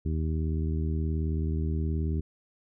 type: harmonic tone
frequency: 78.8 Hz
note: D#2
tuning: 23 cents sharp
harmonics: 1 / 2 / 3 / 4 / 5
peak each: -27 / -33 / -37 / -39 / -41 dBFS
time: 0.05-2.21 s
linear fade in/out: 10 ms
effects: none